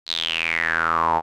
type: tone with band-pass filter sweep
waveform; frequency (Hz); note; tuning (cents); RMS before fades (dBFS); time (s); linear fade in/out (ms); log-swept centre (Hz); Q
sawtooth; 82.41; E2; 0; -22; 0.06-1.22; 50; 4200 to 820; 8.1
effects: none